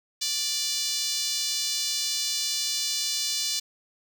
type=tone with high-pass filter; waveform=5% pulse; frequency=587.3 Hz; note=D5; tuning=in tune; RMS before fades=-28 dBFS; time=0.21-3.6 s; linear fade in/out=10 ms; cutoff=4100 Hz; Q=1.6; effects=none